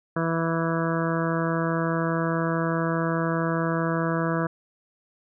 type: harmonic tone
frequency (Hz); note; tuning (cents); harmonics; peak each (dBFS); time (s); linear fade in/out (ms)
164.81; E3; 0; 1 / 2 / 3 / 4 / 6 / 7 / 8 / 9 / 10; -26 / -29 / -31 / -32 / -34 / -34 / -35 / -36 / -36; 0.16-4.47; 5
effects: none